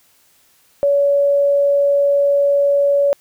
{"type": "tone", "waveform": "sine", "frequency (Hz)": 566, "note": "C#5", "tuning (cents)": 36, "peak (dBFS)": -11, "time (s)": [0.83, 3.13], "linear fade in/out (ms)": 0, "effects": ["white hiss -55 dBFS RMS until 3.2 s"]}